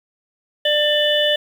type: harmonic tone with a mistuned harmonic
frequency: 595 Hz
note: D5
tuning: 22 cents sharp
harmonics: 1 / 3 / 5 / 6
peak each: -18 / -23 / -19 / -22 dBFS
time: 0.65-1.36 s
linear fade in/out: 5 ms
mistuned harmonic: 6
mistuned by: -34 cents
effects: 7-bit